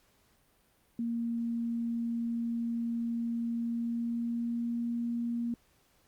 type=tone with pitch glide; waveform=sine; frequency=233.1 to 235.7 Hz; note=A#3 to A#3; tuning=0 to +19 cents; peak=-30 dBFS; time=0.99-5.54 s; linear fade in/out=2 ms; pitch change=+19 cents; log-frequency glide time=3.53-4.87 s; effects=pink hiss -68 dBFS RMS until 6.07 s + Opus 48 kbps